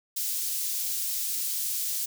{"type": "high-pass noise", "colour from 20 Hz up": "white", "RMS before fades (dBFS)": -30, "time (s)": [0.16, 2.06], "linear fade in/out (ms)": 10, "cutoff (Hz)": 4900, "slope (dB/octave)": 12, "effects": []}